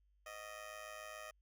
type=tone with amplitude modulation; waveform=15% pulse; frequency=622.3 Hz; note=D#5; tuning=in tune; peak=-38 dBFS; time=0.26-1.31 s; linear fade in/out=5 ms; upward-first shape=sine; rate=107 Hz; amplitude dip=75%; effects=added 50 Hz sine -70 dBFS peak until 1.41 s